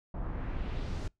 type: noise with low-pass filter sweep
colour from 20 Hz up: brown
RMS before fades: -35 dBFS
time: 0.14-1.08 s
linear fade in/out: 5 ms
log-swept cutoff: 1000 to 7400 Hz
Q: 1.3
effects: noise-tail reverb RT60 0.2 s tail -26 dB re dry